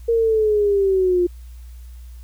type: linear sweep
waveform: sine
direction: down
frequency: 466.1 to 349.2 Hz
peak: -14 dBFS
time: 0.08-1.27 s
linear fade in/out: 10 ms
effects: added 60 Hz sine -35 dBFS peak until 2.23 s + white hiss -56 dBFS RMS until 2.23 s